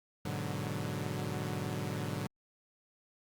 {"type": "chord", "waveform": "sawtooth", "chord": "G# half-diminished seventh", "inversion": "none", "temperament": "equal", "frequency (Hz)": [103.83, 123.47, 146.83, 185], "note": ["G#2", "B2", "D3", "F#3"], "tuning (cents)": [0, 0, 0, 0], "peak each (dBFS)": [-36, -38, -35, -37], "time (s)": [0.25, 2.27], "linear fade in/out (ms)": 5, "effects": ["Opus 48 kbps"]}